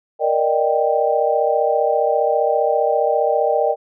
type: chord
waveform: sine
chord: Eb major seventh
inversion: second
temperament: equal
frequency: 466.2 / 587.3 / 622.3 / 784 Hz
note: Bb4 / D5 / Eb5 / G5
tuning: 0 / 0 / 0 / 0 cents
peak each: -20 dBFS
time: 0.19-3.76 s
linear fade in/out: 50 ms
effects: none